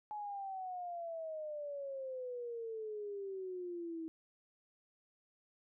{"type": "exponential sweep", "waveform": "sine", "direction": "down", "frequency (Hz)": [850, 320.4], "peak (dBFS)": -40, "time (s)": [0.11, 4.08], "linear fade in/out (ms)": 0, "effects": []}